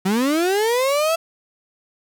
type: linear sweep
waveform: 35% pulse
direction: up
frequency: 181.3 to 668 Hz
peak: -15 dBFS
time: 0.05-1.16 s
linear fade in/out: 10 ms
effects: none